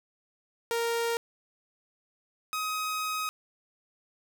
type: tone pair in turn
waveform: sawtooth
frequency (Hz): 465.3 / 1261.4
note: A#4 / D#6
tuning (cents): -3 / +23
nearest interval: octave + perfect fourth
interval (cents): 1726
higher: second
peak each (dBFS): -23 / -26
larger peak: first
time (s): 0.71-1.17 / 2.53-3.29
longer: second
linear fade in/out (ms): 0
effects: none